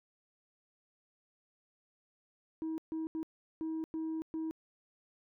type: tone bursts at uneven times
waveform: sine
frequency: 320 Hz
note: D#4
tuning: 49 cents sharp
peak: -32 dBFS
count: 6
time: 2.62-2.78 / 2.92-3.07 / 3.15-3.23 / 3.61-3.84 / 3.94-4.22 / 4.34-4.51 s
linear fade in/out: 0 ms
effects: tanh soft clip ceiling -33 dBFS